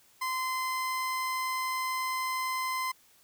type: tone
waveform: 30% pulse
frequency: 1033 Hz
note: C6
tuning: 22 cents flat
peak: -27 dBFS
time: 0.21-2.92 s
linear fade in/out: 10 ms
effects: white hiss -62 dBFS RMS until 3.23 s